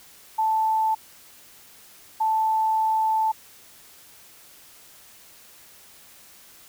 sine tone bursts at uneven times, 879 Hz, A5, 2 cents flat, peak -19 dBFS, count 2, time 0.38-0.95 / 2.2-3.32 s, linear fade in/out 10 ms, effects white hiss -50 dBFS RMS until 6.68 s

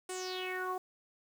sawtooth tone with low-pass filter sweep, 369.6 Hz, F#4, 2 cents flat, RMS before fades -38 dBFS, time 0.09-0.78 s, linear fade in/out 5 ms, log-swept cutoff 9300 to 850 Hz, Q 6.1, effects 9-bit

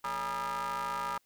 35% pulse ring-modulated tone, 131.4 Hz, C3, 8 cents sharp, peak -28 dBFS, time 0.04-1.18 s, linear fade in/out 5 ms, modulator 1090 Hz, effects white hiss -72 dBFS RMS until 1.25 s

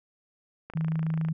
click train, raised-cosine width 0.5 ms, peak -26 dBFS, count 17, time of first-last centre 0.7-1.286 s, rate 27.3 Hz
sine tone, 160 Hz, D#3, 49 cents sharp, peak -25 dBFS, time 0.75-1.33 s, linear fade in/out 10 ms
effects none

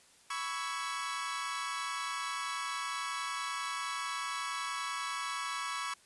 sawtooth chord, C# minor seventh, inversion third, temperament equal with one note detuned, 987.8 / 1117.7 / 1318.5 / 1661.2 Hz, B5 / C#6 / E6 / G#6, 0 / +14 / 0 / 0 cents, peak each -39 / -34 / -38 / -40 dBFS, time 0.3-5.94 s, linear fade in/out 5 ms, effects white hiss -62 dBFS RMS until 6.05 s + resampled to 24000 Hz

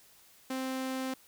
sawtooth tone, 261.6 Hz, C4, in tune, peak -29 dBFS, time 0.5-1.14 s, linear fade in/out 5 ms, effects white hiss -60 dBFS RMS until 1.27 s

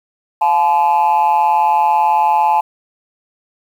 sine tone with amplitude modulation, 861 Hz, A5, 38 cents flat, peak -4 dBFS, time 0.41-2.61 s, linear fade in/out 10 ms, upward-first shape sine, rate 158 Hz, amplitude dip 90%, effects tanh soft clip ceiling -6 dBFS + 7-bit

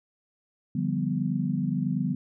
sine chord, G dominant seventh, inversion second, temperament equal, 146.83 / 174.61 / 196 / 246.9 Hz, D3 / F3 / G3 / B3, 0 / 0 / 0 / 0 cents, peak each -30 dBFS, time 0.75-2.15 s, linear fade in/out 5 ms, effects none

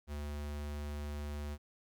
square tone, 73.42 Hz, D2, in tune, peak -39 dBFS, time 0.07-1.58 s, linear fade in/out 50 ms, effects 13-bit

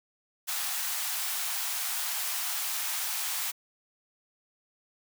white high-pass noise, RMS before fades -32 dBFS, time 0.47-3.52 s, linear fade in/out 20 ms, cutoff 700 Hz, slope 48 dB/octave, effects none

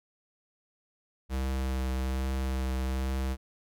square tone with vibrato, 65.41 Hz, C2, in tune, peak -29 dBFS, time 1.29-3.37 s, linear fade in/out 50 ms, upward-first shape triangle, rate 1.2 Hz, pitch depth 17 cents each way, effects none

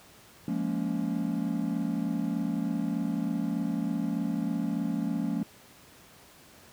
triangle chord, Bb minor seventh, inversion second, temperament just, 174.81 / 209.8 / 233.1 / 279.7 Hz, F3 / Ab3 / Bb3 / Db4, +2 / +18 / 0 / +16 cents, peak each -31 dBFS, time 0.48-5.43 s, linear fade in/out 2 ms, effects pink hiss -54 dBFS RMS until 6.72 s + high-pass 80 Hz 12 dB/octave

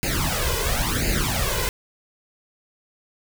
pink noise with flanger, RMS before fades -23 dBFS, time 0.03-1.69 s, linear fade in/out 0 ms, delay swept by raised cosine 0.43 to 2.03 ms, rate 0.96 Hz, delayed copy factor +0.9, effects none

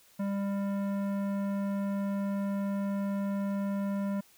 sine tone with tanh clipping, 198.9 Hz, G3, 25 cents sharp, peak -31 dBFS, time 0.19-4.21 s, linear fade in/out 10 ms, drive 15 dB, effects white hiss -61 dBFS RMS until 4.37 s

